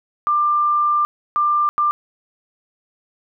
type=tone bursts at uneven times; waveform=sine; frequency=1190 Hz; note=D6; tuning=22 cents sharp; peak=-14 dBFS; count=3; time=0.27-1.05 / 1.36-1.69 / 1.78-1.91 s; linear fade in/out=0 ms; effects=none